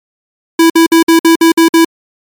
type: tone bursts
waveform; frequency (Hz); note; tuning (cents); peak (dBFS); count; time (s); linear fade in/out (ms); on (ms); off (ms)
square; 329.6; E4; 0; -4; 8; 0.59-1.848; 5; 110; 54
effects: MP3 96 kbps